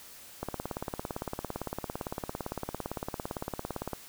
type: click train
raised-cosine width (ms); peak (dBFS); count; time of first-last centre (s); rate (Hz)
1; -19; 63; 0.43-3.933; 17.7
effects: white hiss -50 dBFS RMS until 4.08 s